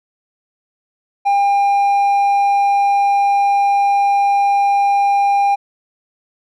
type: tone with hard clipping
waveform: sine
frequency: 802 Hz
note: G5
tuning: 39 cents sharp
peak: -12 dBFS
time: 1.25-5.56 s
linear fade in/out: 20 ms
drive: 3 dB
effects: none